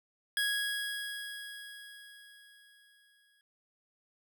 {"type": "tone with exponential decay", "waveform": "25% pulse", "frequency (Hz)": 1659, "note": "G#6", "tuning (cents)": -2, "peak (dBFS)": -24, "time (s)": [0.37, 3.41], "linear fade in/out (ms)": 1, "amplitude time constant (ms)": 660, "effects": []}